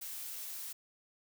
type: noise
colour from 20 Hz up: blue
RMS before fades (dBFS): -43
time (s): 0.01-0.73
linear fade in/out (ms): 10
effects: none